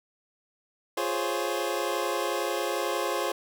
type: chord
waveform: 25% pulse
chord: Db major seventh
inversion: first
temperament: equal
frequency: 349.2 / 415.3 / 523.3 / 554.4 Hz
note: F4 / Ab4 / C5 / Db5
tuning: 0 / 0 / 0 / 0 cents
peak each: -29 dBFS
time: 0.97-3.32 s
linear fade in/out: 5 ms
effects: none